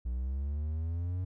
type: linear sweep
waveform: triangle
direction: up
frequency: 58.9 to 92.9 Hz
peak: -29 dBFS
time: 0.05-1.25 s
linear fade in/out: 10 ms
effects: none